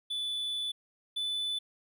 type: tone pair in turn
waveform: triangle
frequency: 3476 / 3494 Hz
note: A7 / A7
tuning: -22 / -13 cents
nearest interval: unison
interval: 9 cents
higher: second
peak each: -30 / -29 dBFS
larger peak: second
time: 0.1-0.72 / 1.16-1.59 s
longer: first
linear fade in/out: 10 ms
effects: none